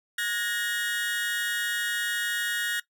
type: tone cluster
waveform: 30% pulse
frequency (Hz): 1446 / 1667 / 1859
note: F#6 / G#6 / A#6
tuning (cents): -40 / +6 / -5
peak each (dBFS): -29 / -31 / -27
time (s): 0.18-2.8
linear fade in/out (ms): 5
effects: noise-tail reverb RT60 0.1 s tail -18 dB re dry